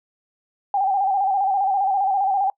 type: tone with vibrato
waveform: sine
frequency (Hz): 784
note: G5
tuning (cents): 0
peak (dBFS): -17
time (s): 0.74-2.5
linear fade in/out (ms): 2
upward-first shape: square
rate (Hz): 15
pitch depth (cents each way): 53
effects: noise-tail reverb RT60 0.1 s tail -25 dB re dry